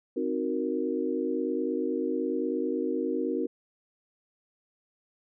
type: chord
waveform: sine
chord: C half-diminished seventh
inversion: none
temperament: equal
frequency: 261.6 / 311.1 / 370 / 466.2 Hz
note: C4 / Eb4 / Gb4 / Bb4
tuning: 0 / 0 / 0 / 0 cents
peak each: -32 dBFS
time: 0.16-3.47 s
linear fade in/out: 10 ms
effects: none